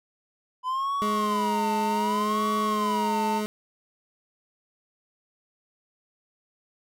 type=tone with vibrato; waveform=triangle; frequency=1000 Hz; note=B5; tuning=21 cents sharp; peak=-23 dBFS; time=0.63-3.42 s; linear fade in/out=50 ms; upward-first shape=sine; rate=0.66 Hz; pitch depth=200 cents each way
type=tone with pitch glide; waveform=25% pulse; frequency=210 to 211.8 Hz; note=G#3 to G#3; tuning=+19 to +34 cents; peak=-23 dBFS; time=1.02-3.46 s; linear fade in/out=0 ms; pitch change=+15 cents; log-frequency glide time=1.49-2.5 s
effects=none